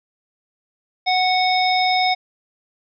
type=harmonic tone; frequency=739 Hz; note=F#5; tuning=2 cents flat; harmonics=1 / 3 / 5 / 7; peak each=-17 / -22 / -24 / -25 dBFS; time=1.06-2.15 s; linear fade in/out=20 ms; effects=none